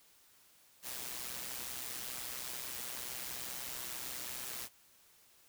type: noise with amplitude modulation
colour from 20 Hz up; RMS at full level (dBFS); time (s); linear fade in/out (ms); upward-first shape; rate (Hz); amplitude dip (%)
white; -40; 0.82-4.69; 50; sine; 125; 60
effects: white hiss -65 dBFS RMS until 5.48 s